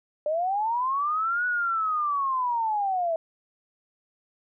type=linear two-way sweep; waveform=sine; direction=up then down; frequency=587.3 to 1480 to 641 Hz; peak=-23 dBFS; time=0.26-3.16 s; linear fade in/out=2 ms; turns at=1.46 s; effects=none